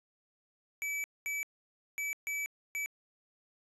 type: tone bursts at uneven times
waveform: square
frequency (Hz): 2300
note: D7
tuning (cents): -37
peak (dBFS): -34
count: 5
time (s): 0.82-1.04 / 1.26-1.43 / 1.98-2.13 / 2.27-2.46 / 2.75-2.86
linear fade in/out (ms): 0
effects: resampled to 32000 Hz